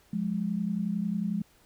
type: tone pair together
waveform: sine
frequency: 177.8 / 208.9 Hz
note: F3 / G#3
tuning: +31 / +10 cents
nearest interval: minor third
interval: 279 cents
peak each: -31 / -29 dBFS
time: 0.13-1.42 s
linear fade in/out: 5 ms
effects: pink hiss -62 dBFS RMS until 1.65 s